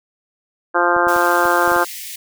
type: harmonic tone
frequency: 174.61 Hz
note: F3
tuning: in tune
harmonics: 2 / 3 / 4 / 5 / 6 / 7 / 8 / 9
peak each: -21 / -21 / -21 / -21 / -21 / -21 / -21 / -21 dBFS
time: 0.74-1.85 s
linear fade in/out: 20 ms
type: clicks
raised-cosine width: 2 ms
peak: -19 dBFS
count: 7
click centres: 0.965 / 1.07 / 1.163 / 1.455 / 1.677 / 1.718 / 1.763 s
type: high-pass noise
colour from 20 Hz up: white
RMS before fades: -31 dBFS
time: 1.08-2.16 s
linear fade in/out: 5 ms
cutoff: 1800 Hz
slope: 96 dB/octave
effects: none